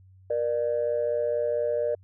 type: tone pair together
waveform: sine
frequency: 473.1 / 597.4 Hz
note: A#4 / D5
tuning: +26 / +29 cents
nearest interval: major third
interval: 403 cents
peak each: -26 / -25 dBFS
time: 0.3-1.95 s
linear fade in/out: 5 ms
effects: tanh soft clip ceiling -17 dBFS + added 94 Hz sine -51 dBFS peak until 2.03 s